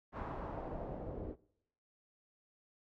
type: noise with low-pass filter sweep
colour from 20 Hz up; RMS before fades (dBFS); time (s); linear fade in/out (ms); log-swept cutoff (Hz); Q
pink; -43; 0.12-1.36; 50; 1200 to 430; 1.8
effects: noise-tail reverb RT60 0.8 s tail -23 dB re dry